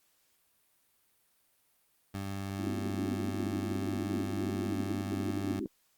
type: tone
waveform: 20% pulse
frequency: 98 Hz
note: G2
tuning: in tune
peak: -30 dBFS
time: 2.14-5.6 s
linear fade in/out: 5 ms
type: band-pass noise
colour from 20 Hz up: white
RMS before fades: -36 dBFS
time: 2.59-5.66 s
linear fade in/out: 2 ms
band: 210 to 370 Hz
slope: 96 dB/octave
effects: white hiss -71 dBFS RMS until 5.97 s + Opus 48 kbps